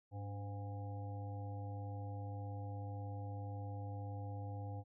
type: harmonic tone with a mistuned harmonic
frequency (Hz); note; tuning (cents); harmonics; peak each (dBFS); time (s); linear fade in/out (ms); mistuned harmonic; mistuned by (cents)
101.8; G#2; -34; 1 / 3 / 5 / 7 / 8; -42 / -54 / -54 / -57 / -54; 0.11-4.84; 50; 3; -98
effects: none